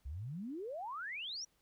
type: exponential sweep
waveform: sine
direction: up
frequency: 61.74 to 5970 Hz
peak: -40 dBFS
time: 0.05-1.45 s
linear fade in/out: 10 ms
effects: pink hiss -75 dBFS RMS until 1.61 s